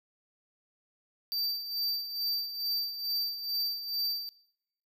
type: tone with tremolo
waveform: square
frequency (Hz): 4653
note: D8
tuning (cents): -17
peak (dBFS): -28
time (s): 1.32-4.29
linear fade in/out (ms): 0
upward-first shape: sine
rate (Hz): 2.3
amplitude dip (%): 70
effects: noise-tail reverb RT60 0.7 s tail -20 dB re dry